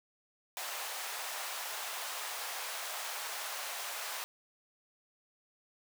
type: high-pass noise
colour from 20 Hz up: pink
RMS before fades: -40 dBFS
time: 0.57-4.24 s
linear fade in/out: 0 ms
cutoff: 660 Hz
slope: 24 dB/octave
effects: none